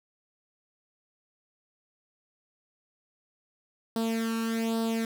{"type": "tone with flanger", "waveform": "sawtooth", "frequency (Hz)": 226.5, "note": "A#3", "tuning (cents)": -50, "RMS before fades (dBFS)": -29, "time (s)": [3.96, 5.05], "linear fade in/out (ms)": 2, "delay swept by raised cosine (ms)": [0.22, 0.74], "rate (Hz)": 1.2, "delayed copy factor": 0.75, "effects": []}